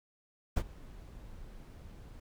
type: noise with ADSR envelope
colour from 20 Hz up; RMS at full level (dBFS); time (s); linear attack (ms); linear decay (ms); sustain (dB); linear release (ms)
brown; -26; 0.56-2.2; 12; 54; -23; 6
effects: none